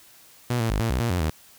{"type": "tone with pitch steps", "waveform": "sawtooth", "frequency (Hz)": [121.6, 113.6, 50.9, 114.2, 63.1, 117.7, 89.6, 78.4], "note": ["B2", "A#2", "G#1", "A#2", "B1", "A#2", "F2", "D#2"], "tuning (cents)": [-26, -44, -34, -35, 38, 17, 45, 14], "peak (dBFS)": -18, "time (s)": [0.5, 1.3], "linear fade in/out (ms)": 5, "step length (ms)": 100, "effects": ["white hiss -52 dBFS RMS until 1.58 s"]}